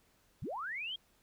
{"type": "linear sweep", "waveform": "sine", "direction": "up", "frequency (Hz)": [63, 3290], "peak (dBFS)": -37, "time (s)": [0.42, 0.96], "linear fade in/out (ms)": 5, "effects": ["pink hiss -70 dBFS RMS until 1.22 s"]}